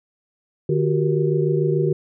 sine tone cluster, 151.8 / 362.6 / 389.5 / 468.8 Hz, D#3 / F#4 / G4 / A#4, -42 / -35 / -11 / +10 cents, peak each -20 / -23 / -22 / -26 dBFS, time 0.69-1.93 s, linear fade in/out 5 ms, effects none

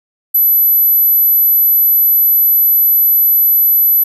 sine tone, 11970 Hz, F#9, 19 cents sharp, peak -7 dBFS, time 0.34-4.04 s, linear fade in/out 10 ms, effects none

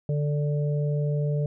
harmonic tone, 146.83 Hz, D3, in tune, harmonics 1 / 3 / 4, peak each -23 / -33 / -35 dBFS, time 0.09-1.46 s, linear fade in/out 2 ms, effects none

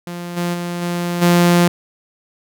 sawtooth tone with level steps, 174.2 Hz, F3, 4 cents flat, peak -22 / -14 / -18 / -15 / -6 dBFS, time 0.07-1.68 s, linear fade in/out 2 ms, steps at 0.36 / 0.53 / 0.81 / 1.21 s, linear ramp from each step 20 ms, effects none

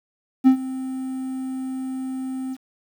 triangle tone with ADSR envelope, 261.6 Hz, C4, in tune, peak -6 dBFS, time 0.44-2.57 s, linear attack 30 ms, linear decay 93 ms, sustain -18 dB, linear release 46 ms, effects 8-bit

